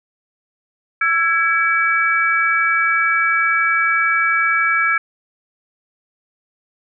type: tone cluster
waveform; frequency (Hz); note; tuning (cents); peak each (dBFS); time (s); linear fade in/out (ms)
sine; 1339 / 1657 / 2290; E6 / G#6 / D7; +27 / -4 / -44; -18; 1.01-4.98; 5
effects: none